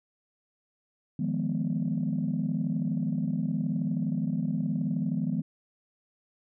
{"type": "chord", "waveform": "sine", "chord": "F half-diminished seventh", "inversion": "third", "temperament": "equal", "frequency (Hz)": [155.56, 174.61, 207.7, 246.9], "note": ["Eb3", "F3", "Ab3", "Cb4"], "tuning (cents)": [0, 0, 0, 0], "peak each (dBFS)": -31, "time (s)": [1.19, 5.42], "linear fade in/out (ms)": 5, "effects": ["tanh soft clip ceiling -19 dBFS"]}